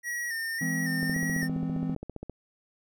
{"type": "tone with vibrato", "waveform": "square", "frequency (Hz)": 1864, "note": "A#6", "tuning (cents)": -1, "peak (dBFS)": -31, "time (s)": [0.03, 1.49], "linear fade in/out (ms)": 50, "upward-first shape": "square", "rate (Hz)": 1.8, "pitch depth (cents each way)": 45}
{"type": "chord", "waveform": "triangle", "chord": "E augmented", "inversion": "none", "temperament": "just", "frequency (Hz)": [164.81, 206, 257.5], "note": ["E3", "G#3", "B#3"], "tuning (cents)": [0, -14, -28], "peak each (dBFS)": [-29, -35, -30], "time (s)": [0.61, 1.95], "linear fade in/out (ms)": 5}
{"type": "click train", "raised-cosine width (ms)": 2, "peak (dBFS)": -24, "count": 20, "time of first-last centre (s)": [1.03, 2.297], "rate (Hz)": 15}
{"effects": []}